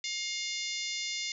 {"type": "harmonic tone", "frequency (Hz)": 710, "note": "F5", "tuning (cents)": 28, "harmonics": [3, 4, 5, 6, 7, 8, 9, 10], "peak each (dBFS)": [-38, -43, -39, -43, -40, -44, -43, -46], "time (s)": [0.04, 1.32], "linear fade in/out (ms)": 2, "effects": []}